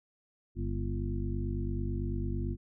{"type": "harmonic tone with a mistuned harmonic", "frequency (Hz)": 49, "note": "G1", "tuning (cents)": 0, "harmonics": [1, 2, 3, 4, 5, 7], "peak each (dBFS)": [-34, -35, -41, -44, -40, -41], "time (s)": [0.55, 2.57], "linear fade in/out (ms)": 50, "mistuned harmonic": 4, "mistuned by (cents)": 54, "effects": []}